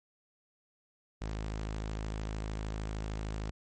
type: tone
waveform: sawtooth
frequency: 53.2 Hz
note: G#1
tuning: 42 cents sharp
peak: -31 dBFS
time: 1.21-3.51 s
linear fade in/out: 10 ms
effects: MP3 32 kbps